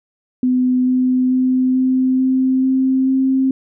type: tone with pitch steps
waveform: sine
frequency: 252.8 / 254.7 / 256.6 / 258.6 / 260.5 / 262.5 / 264.5 Hz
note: B3 / C4 / C4 / C4 / C4 / C4 / C4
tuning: +41 / -46 / -34 / -20 / -7 / +6 / +19 cents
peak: -12 dBFS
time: 0.43-3.51 s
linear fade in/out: 2 ms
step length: 440 ms
effects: none